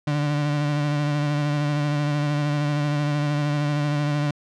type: tone with vibrato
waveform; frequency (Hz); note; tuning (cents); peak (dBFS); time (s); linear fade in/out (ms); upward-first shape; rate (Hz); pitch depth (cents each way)
35% pulse; 146.9; D3; +1; -19; 0.07-4.31; 5; sine; 13; 28
effects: low-pass 5000 Hz 12 dB/octave